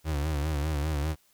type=tone with vibrato; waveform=35% pulse; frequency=75 Hz; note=D2; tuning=37 cents sharp; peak=-25 dBFS; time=0.04-1.16 s; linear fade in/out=50 ms; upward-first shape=sine; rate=5 Hz; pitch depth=97 cents each way; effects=white hiss -65 dBFS RMS until 1.33 s